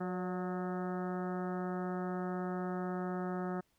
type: harmonic tone with a mistuned harmonic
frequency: 181.6 Hz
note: F#3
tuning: 32 cents flat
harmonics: 1 / 2 / 3 / 4 / 5 / 6 / 7 / 8 / 9 / 10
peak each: -37 / -40 / -47 / -44 / -51 / -54 / -47 / -54 / -55 / -58 dBFS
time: 0-3.61 s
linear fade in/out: 10 ms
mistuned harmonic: 3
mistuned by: +51 cents
effects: pink hiss -75 dBFS RMS until 3.78 s